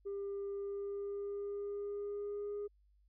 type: tone with pitch glide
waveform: sine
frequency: 399.1 to 411 Hz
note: G4 to G#4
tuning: +31 to -18 cents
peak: -36 dBFS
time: 0.05-2.68 s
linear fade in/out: 20 ms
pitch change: +51 cents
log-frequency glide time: 0.48-2.55 s
effects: tanh soft clip ceiling -36 dBFS + added 50 Hz sine -66 dBFS peak until 3.08 s

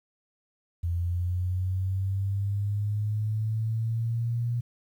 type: linear sweep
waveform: sine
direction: up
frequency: 85 to 120 Hz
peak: -25 dBFS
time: 0.83-4.61 s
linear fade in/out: 10 ms
effects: 10-bit

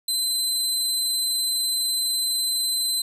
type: tone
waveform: 25% pulse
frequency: 4056 Hz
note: B7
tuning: 45 cents sharp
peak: -17 dBFS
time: 0.08-3.02 s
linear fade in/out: 5 ms
effects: none

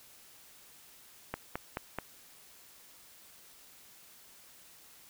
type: click train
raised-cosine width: 0.5 ms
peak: -19 dBFS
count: 4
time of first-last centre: 1.34-1.987 s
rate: 4.64 Hz
effects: white hiss -57 dBFS RMS until 5.09 s

